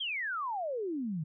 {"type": "exponential sweep", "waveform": "sine", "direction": "down", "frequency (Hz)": [3322, 146.4], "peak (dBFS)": -32, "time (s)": [0, 1.24], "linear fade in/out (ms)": 10, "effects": []}